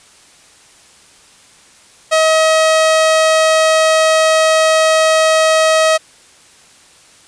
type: tone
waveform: sawtooth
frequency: 636 Hz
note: D#5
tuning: 38 cents sharp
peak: -5 dBFS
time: 2.11-5.98 s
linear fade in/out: 20 ms
effects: white hiss -45 dBFS RMS until 7.27 s + resampled to 22050 Hz